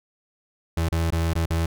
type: tone with dropouts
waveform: 35% pulse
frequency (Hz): 82.6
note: E2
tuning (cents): +4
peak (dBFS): -19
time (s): 0.77-1.66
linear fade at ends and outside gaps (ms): 5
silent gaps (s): 0.889-0.92 / 1.105-1.123 / 1.335-1.353 / 1.46-1.504
effects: none